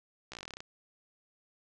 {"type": "slowing click train", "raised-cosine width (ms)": 0.2, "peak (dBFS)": -25, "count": 13, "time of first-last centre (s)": [0.32, 0.605], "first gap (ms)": 15, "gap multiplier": 1.08, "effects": ["resampled to 22050 Hz"]}